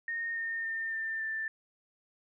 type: tone with pitch steps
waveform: sine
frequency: 1845 / 1827 / 1809.1 / 1791.4 / 1773.9 Hz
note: A#6 / A#6 / A6 / A6 / A6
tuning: -18 / -35 / +48 / +31 / +14 cents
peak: -32 dBFS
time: 0.08-1.48 s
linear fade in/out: 2 ms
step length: 280 ms
effects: none